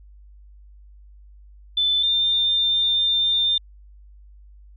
sine tone pair in turn, 3520 / 3602 Hz, A7 / A7, 0 / +40 cents, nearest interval unison, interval 40 cents, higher second, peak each -17 dBFS, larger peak neither, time 1.77-2.03 / 2.03-3.58 s, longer second, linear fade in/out 5 ms, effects added 50 Hz sine -44 dBFS peak until 4.76 s

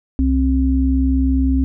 sine tone pair together, 65.41 / 265.1 Hz, C2 / C4, 0 / +23 cents, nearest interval 2 octaves, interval 2423 cents, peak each -15 / -16 dBFS, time 0.19-1.64 s, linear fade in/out 0 ms, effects none

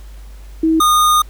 sine / square tone pair in turn, 321.3 / 1226.8 Hz, E4 / D#6, -44 / -25 cents, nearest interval octave + major seventh, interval 2319 cents, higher second, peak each -10 / -10 dBFS, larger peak neither, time 0.63-0.8 / 0.8-1.22 s, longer second, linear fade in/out 5 ms, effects added 50 Hz sine -32 dBFS peak until 1.29 s + pink hiss -48 dBFS RMS until 1.29 s

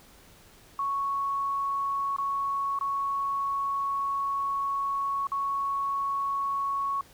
sine tone with dropouts, 1108.7 Hz, C#6, in tune, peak -26 dBFS, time 0.79-7.01 s, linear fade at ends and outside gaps 2 ms, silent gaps 2.164-2.184 / 2.789-2.81 / 5.27-5.318 s, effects pink hiss -55 dBFS RMS until 7.13 s

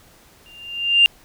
sine tone with exponential growth, 2794 Hz, F7, in tune, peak -6 dBFS, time 0.46-1.06 s, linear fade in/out 0 ms, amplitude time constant 130 ms, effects tanh soft clip ceiling -3 dBFS + pink hiss -51 dBFS RMS until 1.24 s

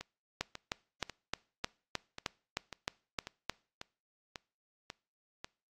two click trains, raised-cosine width 0.2 ms, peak -24 / -15 dBFS, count 11 / 11, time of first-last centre 0.01-5.445 / 0.41-3.496 s, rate 1.84 / 3.24 Hz, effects noise-tail reverb RT60 0.4 s tail -24 dB re dry + AAC 48 kbps

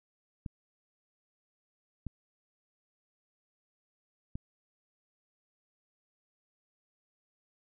clicks, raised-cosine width 5 ms, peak -25 dBFS, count 3, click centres 0.462 / 2.067 / 4.355 s, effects none

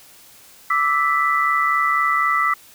sine tone cluster, 1167 / 1311 / 1981 Hz, D6 / E6 / B6, -11 / -10 / +5 cents, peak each -20 dBFS, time 0.7-2.54 s, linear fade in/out 5 ms, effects white hiss -47 dBFS RMS until 2.74 s

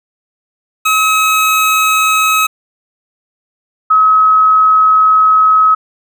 25% pulse / sine tone pair in turn, 1279 / 1279 Hz, D#6 / D#6, +47 / +47 cents, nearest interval unison, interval 0 cents, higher neither, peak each -5 dBFS, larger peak neither, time 0.85-2.47 / 3.9-5.75 s, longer second, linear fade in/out 10 ms, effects none

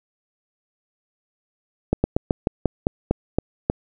slowing click train, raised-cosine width 2 ms, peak -4 dBFS, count 10, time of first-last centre 1.93-3.699 s, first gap 110 ms, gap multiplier 1.14, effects none

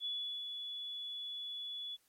sine tone with ADSR envelope, 3418 Hz, G#7, 49 cents sharp, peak -35 dBFS, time 0-1.97 s, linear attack 49 ms, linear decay 390 ms, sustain -5 dB, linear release 27 ms, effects white hiss -73 dBFS RMS until 2.08 s + MP3 64 kbps

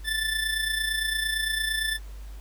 25% pulse tone with amplitude modulation, 1760 Hz, A6, in tune, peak -19 dBFS, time 0.04-1.99 s, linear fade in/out 50 ms, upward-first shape sine, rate 28.8 Hz, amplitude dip 55%, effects added 50 Hz sine -37 dBFS peak until 2.4 s + pink hiss -54 dBFS RMS until 2.4 s

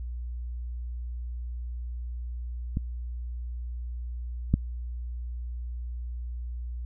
clicks, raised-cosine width 5 ms, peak -16 / -8 dBFS, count 2, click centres 2.771 / 4.54 s, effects added 60 Hz sine -32 dBFS peak until 6.85 s

